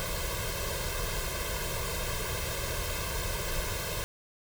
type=noise with comb filter; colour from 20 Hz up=pink; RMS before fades=-33 dBFS; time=0-4.04 s; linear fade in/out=0 ms; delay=1.9 ms; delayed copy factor=+1; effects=none

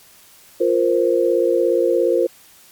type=chord; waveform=sine; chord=F suspended fourth; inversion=none; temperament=equal; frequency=349.2 / 466.2 / 523.3 Hz; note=F4 / Bb4 / C5; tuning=0 / 0 / 0 cents; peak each=-18 dBFS; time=0.6-2.27 s; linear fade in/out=10 ms; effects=white hiss -48 dBFS RMS until 2.71 s + MP3 96 kbps

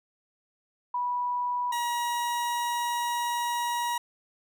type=tone pair in turn; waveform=sine / 40% pulse; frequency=980 / 955.4 Hz; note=B5 / A#5; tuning=-14 / +42 cents; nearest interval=unison; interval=44 cents; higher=first; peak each=-26 dBFS; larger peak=neither; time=0.94-1.72 / 1.72-3.98 s; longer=second; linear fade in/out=5 ms; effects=none

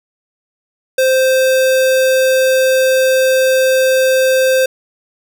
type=tone; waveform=square; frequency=522 Hz; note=C5; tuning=4 cents flat; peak=-10 dBFS; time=0.98-4.66 s; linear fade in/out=5 ms; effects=none

